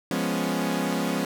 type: chord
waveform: sawtooth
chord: C# dominant seventh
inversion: first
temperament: equal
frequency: 174.61 / 207.7 / 246.9 / 277.2 Hz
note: E#3 / G#3 / B3 / C#4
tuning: 0 / 0 / 0 / 0 cents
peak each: -26 dBFS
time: 0.11-1.25 s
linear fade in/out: 2 ms
effects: none